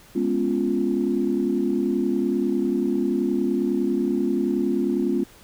sine chord, C# dominant seventh, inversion second, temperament equal, 207.7 / 246.9 / 277.2 / 349.2 Hz, G#3 / B3 / C#4 / E#4, 0 / 0 / 0 / 0 cents, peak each -26 / -25 / -25 / -24 dBFS, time 0.15-5.24 s, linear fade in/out 10 ms, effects tanh soft clip ceiling -10 dBFS + pink hiss -50 dBFS RMS until 5.43 s

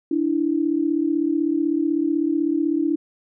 sine tone pair together, 293.6 / 329.6 Hz, D4 / E4, 0 / 0 cents, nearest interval major second, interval 200 cents, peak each -21 dBFS, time 0.11-2.96 s, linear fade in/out 5 ms, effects none

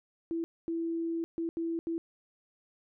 sine tone bursts at uneven times, 331.9 Hz, E4, 12 cents sharp, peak -30 dBFS, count 5, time 0.31-0.44 / 0.68-1.24 / 1.38-1.49 / 1.57-1.79 / 1.87-1.98 s, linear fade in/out 0 ms, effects none

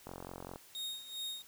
click train, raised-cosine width 1 ms, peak -30 dBFS, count 23, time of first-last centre 0.07-0.559 s, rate 45 Hz
40% pulse tone with tremolo, 3722 Hz, A#7, 3 cents flat, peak -36 dBFS, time 0.75-1.42 s, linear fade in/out 0 ms, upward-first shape sine, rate 2.5 Hz, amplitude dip 75%
effects white hiss -59 dBFS RMS until 1.47 s

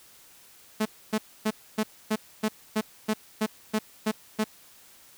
sawtooth tone bursts, 216.3 Hz, A3, 29 cents flat, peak -19 dBFS, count 12, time 0.8-4.442 s, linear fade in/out 10 ms, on 56 ms, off 270 ms, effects white hiss -54 dBFS RMS until 5.17 s

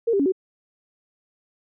sine tone with pitch steps, 461.9 / 396.6 / 279.6 / 376.6 Hz, A#4 / G4 / C#4 / F#4, -16 / +20 / +15 / +31 cents, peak -17 dBFS, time 0.07-0.322 s, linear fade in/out 10 ms, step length 63 ms, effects none

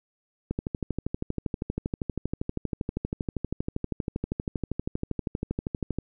click train, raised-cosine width 3 ms, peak -15 dBFS, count 70, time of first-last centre 0.51-5.986 s, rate 12.6 Hz, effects none

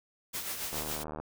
white noise with tremolo, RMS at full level -35 dBFS, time 0.33-1.04 s, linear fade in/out 20 ms, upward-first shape sine, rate 7.2 Hz, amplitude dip 50%
click train, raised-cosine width 1 ms, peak -25 dBFS, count 37, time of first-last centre 0.73-1.2 s, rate 76.6 Hz
effects none

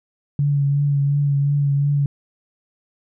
sine tone with vibrato, 142.2 Hz, C#3, 45 cents sharp, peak -15 dBFS, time 0.39-2.06 s, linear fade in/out 2 ms, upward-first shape triangle, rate 2.8 Hz, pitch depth 29 cents each way, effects none

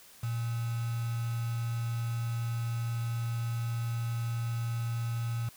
sine tone with quantisation, 116.54 Hz, A#2, in tune, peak -30 dBFS, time 0.23-5.49 s, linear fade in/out 5 ms, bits 7, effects white hiss -55 dBFS RMS until 5.56 s

